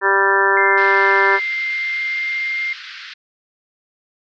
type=harmonic tone; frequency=196 Hz; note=G3; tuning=in tune; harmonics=2 / 3 / 4 / 5 / 6 / 7 / 8 / 9; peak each=-19 / -27 / -27 / -18 / -25 / -22 / -20 / -17 dBFS; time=0.01-1.4 s; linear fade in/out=50 ms
type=tone with pitch glide; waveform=sine; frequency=2093 to 2109 Hz; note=C7 to C7; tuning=0 to +13 cents; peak=-19 dBFS; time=0.57-2.73 s; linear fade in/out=2 ms; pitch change=+13 cents; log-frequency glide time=1.3-2.61 s
type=band-pass noise; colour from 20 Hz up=pink; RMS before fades=-35 dBFS; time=0.77-3.14 s; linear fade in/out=10 ms; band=1400 to 4900 Hz; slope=48 dB/octave
effects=none